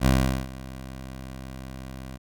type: tone with ADSR envelope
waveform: 15% pulse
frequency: 65.41 Hz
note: C2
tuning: in tune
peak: -10 dBFS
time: 0-2.18 s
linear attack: 61 ms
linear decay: 410 ms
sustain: -20 dB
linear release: 23 ms
effects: none